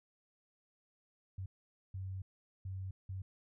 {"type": "tone bursts at uneven times", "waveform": "sine", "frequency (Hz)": 94.9, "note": "F#2", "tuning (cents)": 44, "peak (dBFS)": -39, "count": 4, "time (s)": [[1.38, 1.46], [1.94, 2.22], [2.65, 2.91], [3.09, 3.22]], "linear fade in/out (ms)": 5, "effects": []}